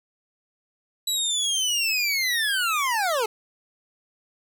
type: linear sweep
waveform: 25% pulse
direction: down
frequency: 3953 to 415.3 Hz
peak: -18 dBFS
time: 1.07-3.26 s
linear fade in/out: 5 ms
effects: none